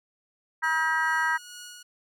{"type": "harmonic tone", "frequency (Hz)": 319.4, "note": "D#4", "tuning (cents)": 45, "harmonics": [3, 4, 5, 6], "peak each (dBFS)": [-28, -31, -26, -29], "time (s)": [0.62, 1.38], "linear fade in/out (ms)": 20}
{"type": "tone with tremolo", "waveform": "10% pulse", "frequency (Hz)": 1451, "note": "F#6", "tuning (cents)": -34, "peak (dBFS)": -32, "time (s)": [0.63, 1.83], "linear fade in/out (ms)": 10, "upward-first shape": "sine", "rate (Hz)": 2.3, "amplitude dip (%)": 40}
{"effects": []}